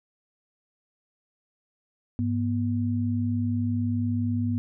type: tone pair together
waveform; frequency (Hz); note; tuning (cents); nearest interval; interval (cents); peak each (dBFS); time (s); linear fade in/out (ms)
sine; 101.9 / 242.2; G#2 / B3; -32 / -34; octave + minor third; 1498; -26; 2.19-4.58; 0
effects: none